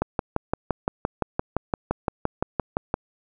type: click train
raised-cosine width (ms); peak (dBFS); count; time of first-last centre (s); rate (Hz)
1; -8; 18; 0.02-2.941; 5.82
effects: none